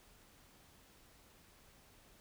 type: silence
effects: pink hiss -64 dBFS RMS until 2.2 s